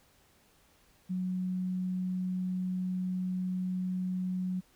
sine tone, 183.8 Hz, F#3, 11 cents flat, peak -30 dBFS, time 1.09-4.61 s, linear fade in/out 20 ms, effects pink hiss -65 dBFS RMS until 4.75 s

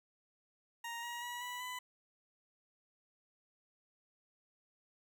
20% pulse tone with pitch steps, 935 / 950.8 / 966.9 / 983.2 / 999.8 Hz, A#5 / A#5 / B5 / B5 / B5, +5 / +34 / -37 / -8 / +21 cents, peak -36 dBFS, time 0.84-1.79 s, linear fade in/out 5 ms, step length 190 ms, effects 13-bit

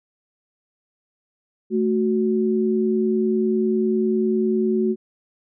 sine tone pair together, 220 / 370 Hz, A3 / F#4, 0 / 0 cents, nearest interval major sixth, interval 900 cents, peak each -20 dBFS, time 1.7-4.96 s, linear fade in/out 50 ms, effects none

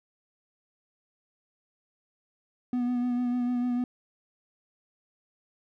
triangle tone with vibrato, 245.5 Hz, B3, 10 cents flat, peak -23 dBFS, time 2.73-3.84 s, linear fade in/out 2 ms, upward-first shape sine, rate 6.7 Hz, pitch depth 23 cents each way, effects none

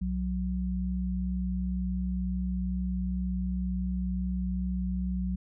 sine tone pair together, 62.4 / 184.52 Hz, B1 / F#3, +19 / -4 cents, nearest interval octave + perfect fifth, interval 1877 cents, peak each -31 / -30 dBFS, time 0.01-5.36 s, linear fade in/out 10 ms, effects none

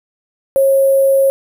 sine tone with sample-and-hold, 543 Hz, C#5, 36 cents flat, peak -8 dBFS, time 0.56-1.3 s, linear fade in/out 0 ms, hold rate 11025 Hz, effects none

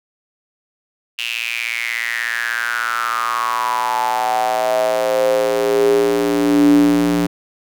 square tone with high-pass filter sweep, 58.27 Hz, A#1, in tune, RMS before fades -17 dBFS, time 1.18-7.27 s, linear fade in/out 10 ms, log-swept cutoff 2800 to 230 Hz, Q 7.7, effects none

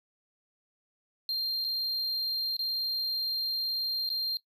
triangle tone with dropouts, 4187 Hz, C8, in tune, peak -27 dBFS, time 1.29-4.37 s, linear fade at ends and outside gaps 1 ms, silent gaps 1.643-1.647 / 2.567-2.592 / 4.091-4.101 s, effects noise-tail reverb RT60 0.1 s tail -18 dB re dry

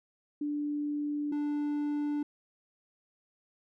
sine / triangle tone pair in turn, 293.7 / 293.7 Hz, D4 / D4, 0 / 0 cents, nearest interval unison, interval 0 cents, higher neither, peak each -30 / -27 dBFS, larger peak second, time 0.41-1.32 / 1.32-2.23 s, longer neither, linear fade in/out 5 ms, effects none

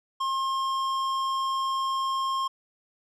sine tone with tanh clipping, 1068 Hz, C6, 35 cents sharp, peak -27 dBFS, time 0.2-2.48 s, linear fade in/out 10 ms, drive 13 dB, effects none

